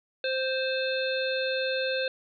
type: harmonic tone with a mistuned harmonic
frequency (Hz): 523.3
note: C5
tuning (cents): 0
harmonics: 1 / 3 / 5 / 7 / 8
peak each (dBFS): -28 / -33 / -35 / -36 / -37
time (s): 0.24-2.08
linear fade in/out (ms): 2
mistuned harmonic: 7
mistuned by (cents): -21
effects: none